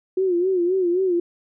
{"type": "tone with vibrato", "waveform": "sine", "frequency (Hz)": 362.9, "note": "F#4", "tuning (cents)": -34, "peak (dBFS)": -17, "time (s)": [0.17, 1.2], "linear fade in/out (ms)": 5, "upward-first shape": "sine", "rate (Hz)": 3.8, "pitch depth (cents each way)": 96, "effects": []}